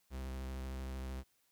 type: tone with vibrato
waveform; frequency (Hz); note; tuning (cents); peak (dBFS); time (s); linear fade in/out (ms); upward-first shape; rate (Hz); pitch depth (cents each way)
45% pulse; 65.41; C2; 0; -40; 0.1-1.24; 50; square; 13; 17
effects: white hiss -75 dBFS RMS until 1.51 s